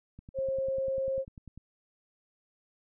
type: click train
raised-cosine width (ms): 5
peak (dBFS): -34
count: 15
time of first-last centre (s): 0.19-1.576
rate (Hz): 10.1
type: tone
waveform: sine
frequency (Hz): 535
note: C5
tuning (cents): +38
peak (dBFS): -28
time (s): 0.34-1.25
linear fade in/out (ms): 50
effects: none